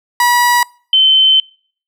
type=tone pair in turn; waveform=30% pulse / sine; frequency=969 / 3076 Hz; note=B5 / G7; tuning=-33 / -33 cents; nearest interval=octave + minor sixth; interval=2000 cents; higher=second; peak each=-6 dBFS; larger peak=neither; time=0.2-0.63 / 0.93-1.4 s; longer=second; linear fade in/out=2 ms; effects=noise-tail reverb RT60 0.5 s tail -26 dB re dry